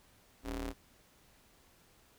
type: ring-modulated tone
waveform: sawtooth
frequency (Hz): 117.8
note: A#2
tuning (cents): +19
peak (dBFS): -30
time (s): 0.43-0.74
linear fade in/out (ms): 50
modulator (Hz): 159
effects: pink hiss -65 dBFS RMS until 2.18 s